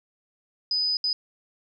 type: tone bursts at uneven times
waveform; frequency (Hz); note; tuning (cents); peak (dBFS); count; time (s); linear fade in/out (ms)
sine; 4992; D#8; +5; -22; 2; 0.71-0.97 / 1.04-1.13; 2
effects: none